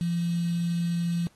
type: tone with quantisation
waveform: sine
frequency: 171.1 Hz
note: F3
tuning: 35 cents flat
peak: -24 dBFS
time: 0.01-1.27 s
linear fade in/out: 0 ms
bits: 7
effects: pink hiss -63 dBFS RMS until 1.35 s + AAC 32 kbps